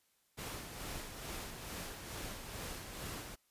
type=noise with tremolo; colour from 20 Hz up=pink; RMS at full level=-43 dBFS; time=0.37-3.36 s; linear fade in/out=20 ms; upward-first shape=sine; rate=2.3 Hz; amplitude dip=45%; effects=white hiss -75 dBFS RMS until 3.5 s + resampled to 32000 Hz